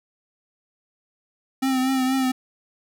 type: tone with vibrato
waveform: square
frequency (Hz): 261.6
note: C4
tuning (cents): 0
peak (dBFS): -20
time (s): 1.62-2.32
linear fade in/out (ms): 10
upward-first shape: triangle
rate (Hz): 4.2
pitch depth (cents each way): 43
effects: none